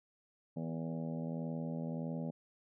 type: harmonic tone with a mistuned harmonic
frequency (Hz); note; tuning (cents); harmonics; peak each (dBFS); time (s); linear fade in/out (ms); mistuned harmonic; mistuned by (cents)
81.6; E2; -17; 2 / 3 / 4 / 5 / 6 / 7 / 8 / 9 / 10; -39 / -41 / -53 / -54 / -50 / -48 / -55 / -60 / -57; 0.56-2.31; 10; 5; +17
effects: none